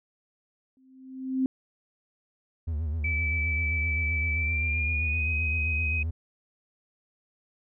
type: tone with exponential growth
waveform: sine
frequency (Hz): 261.6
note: C4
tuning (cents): 0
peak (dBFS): -20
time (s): 0.77-1.46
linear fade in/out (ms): 1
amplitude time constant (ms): 150
type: tone with vibrato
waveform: triangle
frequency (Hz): 78.1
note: D#2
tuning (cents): +7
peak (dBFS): -25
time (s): 2.67-6.11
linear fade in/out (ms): 10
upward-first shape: sine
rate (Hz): 7.7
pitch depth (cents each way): 110
type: tone with pitch glide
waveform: sine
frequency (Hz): 2310 to 2519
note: D7 to D#7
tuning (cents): -29 to +21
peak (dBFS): -27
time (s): 3.04-6.03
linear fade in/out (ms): 5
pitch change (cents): +150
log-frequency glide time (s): 4.33-5.31
effects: none